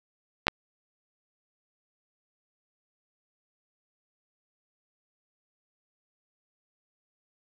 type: clicks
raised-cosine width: 0.3 ms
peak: -5 dBFS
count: 2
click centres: 0.469 / 0.482 s
effects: none